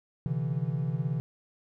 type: tone cluster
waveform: triangle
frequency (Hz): 129.1 / 145.2 / 164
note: C3 / D3 / E3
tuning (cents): -23 / -19 / -9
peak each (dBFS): -30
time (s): 0.26-1.2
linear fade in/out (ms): 0
effects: none